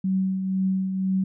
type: tone with tremolo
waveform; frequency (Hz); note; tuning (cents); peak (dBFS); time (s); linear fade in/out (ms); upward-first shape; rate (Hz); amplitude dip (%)
sine; 189.6; F#3; +43; -19; 0.04-1.24; 5; triangle; 2; 50
effects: none